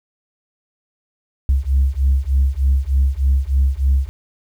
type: beating tone pair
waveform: sine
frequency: 66 / 69.3 Hz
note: C2 / C#2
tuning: +16 / 0 cents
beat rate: 3.3 Hz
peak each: -15 dBFS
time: 1.49-4.09 s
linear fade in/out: 0 ms
effects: tanh soft clip ceiling -8 dBFS + 8-bit